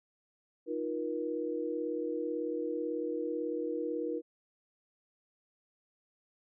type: chord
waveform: sine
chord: Eb suspended second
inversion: none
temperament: equal with one note detuned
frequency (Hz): 311.1 / 349.2 / 477.1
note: Eb4 / F4 / Bb4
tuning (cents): 0 / 0 / +40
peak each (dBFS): -37 / -38 / -35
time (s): 0.66-4.22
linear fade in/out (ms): 50
effects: none